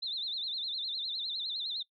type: tone with vibrato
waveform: sine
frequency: 3857 Hz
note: B7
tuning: 42 cents flat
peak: -33 dBFS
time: 0.02-1.83 s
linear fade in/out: 10 ms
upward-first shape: sine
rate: 9.8 Hz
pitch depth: 160 cents each way
effects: noise-tail reverb RT60 0.1 s tail -20 dB re dry